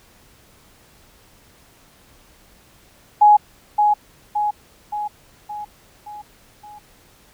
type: tone with echo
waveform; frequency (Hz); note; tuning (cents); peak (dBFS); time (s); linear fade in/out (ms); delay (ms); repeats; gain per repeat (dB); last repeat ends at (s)
sine; 836; G#5; +11; -7; 3.21-3.37; 10; 570; 6; -5; 6.79
effects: pink hiss -52 dBFS RMS until 7.33 s